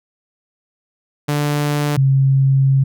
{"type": "tone pair in turn", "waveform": ["sawtooth", "sine"], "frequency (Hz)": [146.83, 135.28], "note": ["D3", "C#3"], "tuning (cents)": [0, -42], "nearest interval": "minor second", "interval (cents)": 142, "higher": "first", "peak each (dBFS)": [-12, -10], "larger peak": "second", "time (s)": [[1.28, 1.97], [1.97, 2.84]], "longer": "second", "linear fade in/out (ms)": 10, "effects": []}